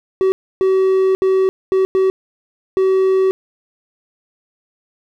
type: tone bursts at uneven times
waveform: triangle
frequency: 380 Hz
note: F#4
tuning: 46 cents sharp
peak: -9 dBFS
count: 6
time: 0.21-0.32 / 0.61-1.15 / 1.22-1.49 / 1.72-1.85 / 1.95-2.1 / 2.77-3.31 s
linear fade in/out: 0 ms
effects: none